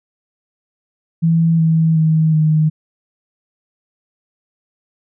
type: tone with pitch steps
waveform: sine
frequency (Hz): 164.81 / 161.6 / 158.46 / 155.38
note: E3 / E3 / D#3 / D#3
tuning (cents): 0 / -34 / +32 / -2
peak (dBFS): -10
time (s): 1.22-2.7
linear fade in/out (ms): 20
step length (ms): 370
effects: none